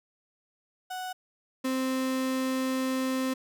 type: tone pair in turn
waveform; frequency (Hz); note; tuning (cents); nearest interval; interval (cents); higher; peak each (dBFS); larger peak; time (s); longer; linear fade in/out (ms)
35% pulse; 740 / 261; F#5 / C4; 0 / -4; octave + tritone; 1804; first; -32 / -25; second; 0.9-1.13 / 1.64-3.34; second; 10
effects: none